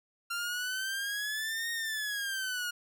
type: exponential two-way sweep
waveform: sawtooth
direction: up then down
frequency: 1380 to 1862 to 1428 Hz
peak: -29 dBFS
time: 0.3-2.71 s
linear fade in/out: 10 ms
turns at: 1.71 s
effects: none